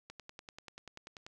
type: click train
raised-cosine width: 0.2 ms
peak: -30 dBFS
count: 13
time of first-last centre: 0.1-1.265 s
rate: 10.3 Hz
effects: none